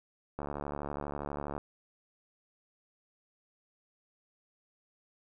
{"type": "click train", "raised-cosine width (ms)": 1, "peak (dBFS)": -23, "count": 87, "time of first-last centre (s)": [0.39, 1.579], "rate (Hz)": 72.3, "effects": []}